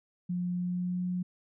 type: tone with pitch glide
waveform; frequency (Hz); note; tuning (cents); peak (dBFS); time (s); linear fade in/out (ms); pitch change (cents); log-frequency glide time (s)
sine; 178 to 180.28; F3 to F#3; +33 to -45; -29; 0.29-1.23; 10; +22; 0.53-1.06
effects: none